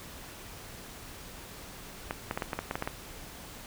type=clicks; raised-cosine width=0.5 ms; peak=-16 dBFS; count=10; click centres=2.109 / 2.311 / 2.375 / 2.422 / 2.532 / 2.59 / 2.711 / 2.755 / 2.824 / 2.875 s; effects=pink hiss -46 dBFS RMS until 3.66 s